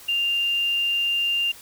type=tone with quantisation; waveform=sine; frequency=2794 Hz; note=F7; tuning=in tune; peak=-20 dBFS; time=0.08-1.52 s; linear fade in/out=10 ms; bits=8; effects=white hiss -45 dBFS RMS until 1.61 s